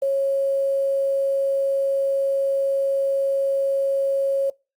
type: tone with quantisation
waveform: sine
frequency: 548 Hz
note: C#5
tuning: 20 cents flat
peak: -18 dBFS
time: 0.02-4.5 s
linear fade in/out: 5 ms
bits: 8
effects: noise-tail reverb RT60 0.3 s tail -26 dB re dry + Opus 48 kbps